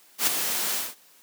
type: noise with ADSR envelope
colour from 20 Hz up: white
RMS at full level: -20 dBFS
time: 0.18-0.95 s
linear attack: 88 ms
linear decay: 15 ms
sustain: -7 dB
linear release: 190 ms
effects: white hiss -56 dBFS RMS until 1.22 s + high-pass 200 Hz 12 dB/octave